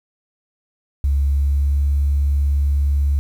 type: tone with pitch glide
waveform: sine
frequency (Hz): 69.8 to 70.9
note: C#2 to C#2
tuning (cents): +13 to +40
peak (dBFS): -13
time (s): 1.04-3.19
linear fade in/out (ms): 0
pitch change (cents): +27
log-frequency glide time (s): 1.19-1.8
effects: tanh soft clip ceiling -10 dBFS + 8-bit